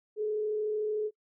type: tone with frequency modulation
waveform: sine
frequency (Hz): 426.1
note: G#4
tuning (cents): +44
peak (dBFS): -28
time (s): 0.16-1.11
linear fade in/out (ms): 50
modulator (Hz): 33.4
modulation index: 0.26
effects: noise-tail reverb RT60 0.1 s tail -26 dB re dry